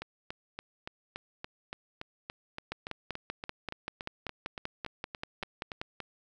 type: two click trains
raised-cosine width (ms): 0.3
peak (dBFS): -19 / -22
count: 17 / 22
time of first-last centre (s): 2.72-5.815 / 0.02-6.003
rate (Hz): 5.17 / 3.51
effects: none